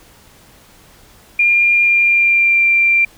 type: tone with pitch glide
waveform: sine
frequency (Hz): 2403 to 2367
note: D7 to D7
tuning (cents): +39 to +13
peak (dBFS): -9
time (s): 1.39-3.05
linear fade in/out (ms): 5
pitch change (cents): -26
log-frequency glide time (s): 1.87-2.65
effects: pink hiss -46 dBFS RMS until 3.17 s